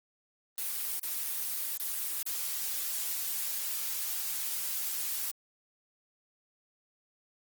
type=noise with dropouts; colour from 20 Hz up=blue; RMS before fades=-34 dBFS; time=0.58-5.31 s; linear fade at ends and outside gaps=1 ms; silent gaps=0.995-1.03 / 1.773-1.798 / 2.228-2.263 s; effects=Opus 24 kbps